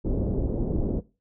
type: low-pass noise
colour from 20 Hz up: pink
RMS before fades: -26 dBFS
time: 0.04-1.01 s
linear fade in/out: 20 ms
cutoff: 480 Hz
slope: 24 dB/octave
effects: noise-tail reverb RT60 0.3 s tail -20 dB re dry